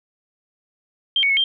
sine tone with pitch steps, 3170 / 2227 / 2192 / 3171 Hz, G7 / C#7 / C#7 / G7, +19 / +7 / -20 / +19 cents, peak -15 dBFS, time 1.16-1.44 s, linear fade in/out 2 ms, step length 70 ms, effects none

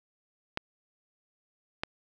clicks, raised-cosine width 0.3 ms, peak -14 dBFS, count 2, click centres 0.574 / 1.835 s, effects none

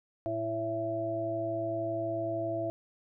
harmonic tone, 110.9 Hz, A2, 14 cents sharp, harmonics 1 / 3 / 5 / 6, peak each -40 / -36 / -42 / -32 dBFS, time 0.26-2.7 s, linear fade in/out 0 ms, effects none

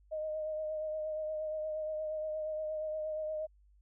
sine tone with vibrato, 620 Hz, D#5, 6 cents flat, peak -34 dBFS, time 0.11-3.47 s, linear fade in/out 20 ms, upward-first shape triangle, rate 8.5 Hz, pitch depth 29 cents each way, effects added 50 Hz sine -61 dBFS peak until 3.81 s

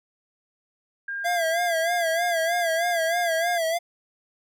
sine tone with pitch glide, 1608 to 1631.4 Hz, G6 to G#6, +44 to -31 cents, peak -28 dBFS, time 1.08-3.58 s, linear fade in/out 5 ms, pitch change +25 cents, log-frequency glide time 1.32-2 s
square tone with vibrato, 676 Hz, E5, 43 cents sharp, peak -23 dBFS, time 1.24-3.79 s, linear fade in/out 20 ms, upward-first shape sine, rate 3.2 Hz, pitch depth 83 cents each way
effects none

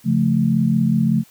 sine chord, Db augmented, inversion none, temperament equal, 138.59 / 174.61 / 220 Hz, Db3 / F3 / A3, 0 / 0 / 0 cents, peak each -20 / -19 / -17 dBFS, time 0.04-1.24 s, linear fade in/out 50 ms, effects white hiss -51 dBFS RMS until 1.3 s

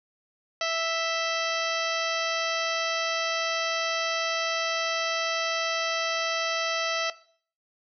harmonic tone with a mistuned harmonic, 659.3 Hz, E5, in tune, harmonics 1 / 2 / 3 / 4 / 5 / 6 / 7 / 8 / 9, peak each -29 / -32 / -34 / -35 / -36 / -37 / -37 / -38 / -39 dBFS, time 0.61-7.1 s, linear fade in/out 2 ms, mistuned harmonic 5, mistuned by -62 cents, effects noise-tail reverb RT60 0.5 s tail -17 dB re dry

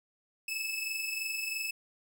sawtooth tone pair together, 2604 / 2627 Hz, E7 / E7, -22 / -7 cents, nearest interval unison, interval 15 cents, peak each -31 / -36 dBFS, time 0.48-1.71 s, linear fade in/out 5 ms, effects none

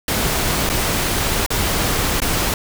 pink noise with dropouts, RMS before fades -19 dBFS, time 0.08-2.54 s, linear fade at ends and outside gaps 2 ms, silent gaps 0.692-0.698 / 1.463-1.504 / 2.202-2.218 s, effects none

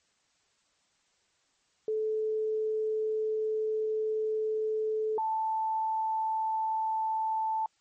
sine tone pair in turn, 434.5 / 881.1 Hz, A4 / A5, -22 / +2 cents, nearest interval octave, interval 1224 cents, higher second, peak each -27 dBFS, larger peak neither, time 1.88-5.18 / 5.18-7.66 s, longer first, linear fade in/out 2 ms, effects white hiss -71 dBFS RMS until 7.8 s + MP3 32 kbps

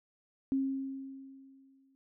sine tone with exponential decay, 269.2 Hz, C4, 49 cents sharp, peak -26 dBFS, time 0.52-1.95 s, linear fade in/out 0 ms, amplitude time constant 310 ms, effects none

